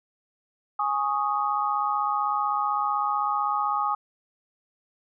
sine chord, Ab suspended fourth, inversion none, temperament equal, 830.6 / 1108.7 / 1244.5 Hz, Ab5 / Db6 / Eb6, 0 / 0 / 0 cents, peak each -27 / -29 / -26 dBFS, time 0.79-3.95 s, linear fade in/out 5 ms, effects none

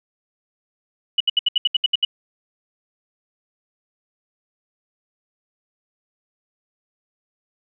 sine tone bursts, 2945 Hz, F#7, 9 cents flat, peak -13 dBFS, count 10, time 1.18-2.05 s, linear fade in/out 5 ms, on 24 ms, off 70 ms, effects none

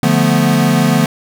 square chord, B half-diminished seventh, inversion first, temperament equal, 146.83 / 174.61 / 220 / 246.9 Hz, D3 / F3 / A3 / B3, 0 / 0 / 0 / 0 cents, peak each -16 dBFS, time 0.03-1.06 s, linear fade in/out 2 ms, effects none

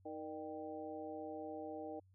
harmonic tone with a mistuned harmonic, 156.6 Hz, D#3, 11 cents sharp, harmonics 2 / 3 / 4 / 5, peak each -48 / -49 / -49 / -50 dBFS, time 0.05-2 s, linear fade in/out 10 ms, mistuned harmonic 4, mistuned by -63 cents, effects added 94 Hz sine -65 dBFS peak until 2.14 s

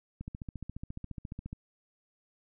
click train, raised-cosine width 5 ms, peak -27 dBFS, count 20, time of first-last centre 0.21-1.529 s, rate 14.4 Hz, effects none

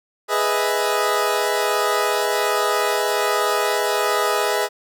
20% pulse chord, E major seventh, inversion first, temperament equal, 415.3 / 493.9 / 622.3 / 659.3 Hz, G#4 / B4 / D#5 / E5, 0 / 0 / 0 / 0 cents, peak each -17 / -19 / -19 / -22 dBFS, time 0.28-4.69 s, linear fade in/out 50 ms, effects none

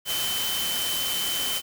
sine tone in noise, 3064 Hz, G7, 40 cents flat, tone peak -28 dBFS, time 0.05-1.62 s, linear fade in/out 50 ms, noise white, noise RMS -29 dBFS, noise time 0.05-1.62 s, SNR -2 dB, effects none

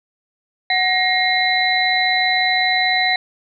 sine tone cluster, 741 / 1882 / 2130 / 3983 Hz, F#5 / A#6 / C7 / B7, +2 / +16 / +30 / +14 cents, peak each -20 dBFS, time 0.7-3.16 s, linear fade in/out 2 ms, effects none

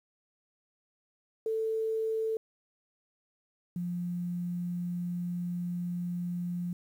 sine tone pair in turn, 443.2 / 175.88 Hz, A4 / F3, +13 / +13 cents, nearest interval octave + major third, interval 1600 cents, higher first, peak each -28 / -31 dBFS, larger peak first, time 1.46-2.37 / 3.76-6.73 s, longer second, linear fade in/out 2 ms, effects 10-bit

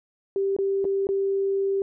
sine tone with dropouts, 392 Hz, G4, in tune, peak -21 dBFS, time 0.36-1.82 s, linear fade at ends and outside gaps 1 ms, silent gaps 0.565-0.587 / 0.844-0.851 / 1.07-1.089 s, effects none

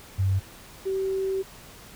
sine tone pair in turn, 96 / 384 Hz, G2 / G4, -36 / -36 cents, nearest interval 2 octaves, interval 2400 cents, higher second, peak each -20 / -24 dBFS, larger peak first, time 0.18-0.4 / 0.85-1.43 s, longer second, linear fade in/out 20 ms, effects pink hiss -47 dBFS RMS until 1.95 s

